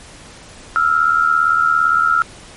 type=tone pair together; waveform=sine; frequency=1318.5 / 1396.1 Hz; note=E6 / F6; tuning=0 / -1 cents; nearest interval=minor second; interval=99 cents; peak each=-14 dBFS; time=0.76-2.22 s; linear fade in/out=0 ms; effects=pink hiss -39 dBFS RMS until 2.56 s + MP3 48 kbps